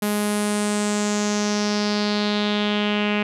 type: tone with low-pass filter sweep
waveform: sawtooth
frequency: 208 Hz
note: G#3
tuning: 3 cents sharp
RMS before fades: -22 dBFS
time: 0.02-3.23 s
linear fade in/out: 5 ms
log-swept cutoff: 12000 to 2600 Hz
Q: 3.9
effects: none